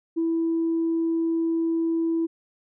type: tone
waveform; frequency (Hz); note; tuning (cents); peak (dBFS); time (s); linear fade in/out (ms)
sine; 329.6; E4; 0; -20; 0.16-2.27; 20
effects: tanh soft clip ceiling -17 dBFS